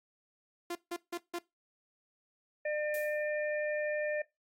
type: tone bursts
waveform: sawtooth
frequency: 346.8 Hz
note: F4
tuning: 12 cents flat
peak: -31 dBFS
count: 4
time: 0.7-1.388 s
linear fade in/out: 5 ms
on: 52 ms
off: 160 ms
type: harmonic tone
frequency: 601 Hz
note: D5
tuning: 40 cents sharp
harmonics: 1 / 3 / 4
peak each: -32 / -39 / -44 dBFS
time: 2.65-4.22 s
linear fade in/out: 5 ms
type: noise with exponential decay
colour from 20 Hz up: violet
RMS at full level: -40 dBFS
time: 2.94-3.3 s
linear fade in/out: 2 ms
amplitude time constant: 78 ms
effects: noise-tail reverb RT60 0.2 s tail -20 dB re dry + AAC 48 kbps